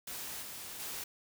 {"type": "noise with level steps", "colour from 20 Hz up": "white", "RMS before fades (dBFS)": [-42, -45, -41], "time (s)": [0.07, 1.04], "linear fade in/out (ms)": 5, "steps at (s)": [0.41, 0.79], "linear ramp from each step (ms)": 20, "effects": []}